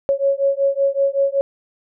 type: beating tone pair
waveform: sine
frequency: 550 / 555.3 Hz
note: C#5 / C#5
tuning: -14 / +3 cents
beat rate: 5.3 Hz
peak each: -18 dBFS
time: 0.09-1.41 s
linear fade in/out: 0 ms
effects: none